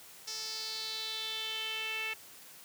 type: tone with band-pass filter sweep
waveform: sawtooth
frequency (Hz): 440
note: A4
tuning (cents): 0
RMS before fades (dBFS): -38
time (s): 0.27-2.14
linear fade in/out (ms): 10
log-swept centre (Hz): 5400 to 2500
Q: 4.9
effects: white hiss -53 dBFS RMS until 2.64 s + high-pass 80 Hz 12 dB/octave